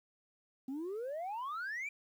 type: exponential sweep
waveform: sine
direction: up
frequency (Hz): 254.6 to 2400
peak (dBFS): -35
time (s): 0.68-1.89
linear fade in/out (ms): 5
effects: tanh soft clip ceiling -36 dBFS + 11-bit